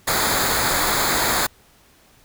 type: noise with comb filter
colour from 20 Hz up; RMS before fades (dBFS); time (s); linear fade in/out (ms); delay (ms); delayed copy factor
pink; -20; 0.07-1.47; 10; 0.35; -0.7
effects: pink hiss -54 dBFS RMS until 2.24 s